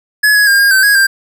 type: tone with pitch steps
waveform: square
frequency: 1697 / 1674 / 1609 / 1620 / 1544 / 1650 / 1585 Hz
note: G#6 / G#6 / G6 / G#6 / G6 / G#6 / G6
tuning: +37 / +13 / +45 / -43 / -27 / -12 / +19 cents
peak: -7 dBFS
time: 0.23-1.07 s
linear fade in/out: 10 ms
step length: 120 ms
effects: none